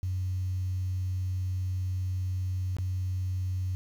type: tone with dropouts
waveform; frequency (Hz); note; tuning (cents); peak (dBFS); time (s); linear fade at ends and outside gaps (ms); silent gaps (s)
sine; 92.5; F#2; 0; -27; 0.03-3.75; 0; 2.767-2.785
effects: tanh soft clip ceiling -23 dBFS + 9-bit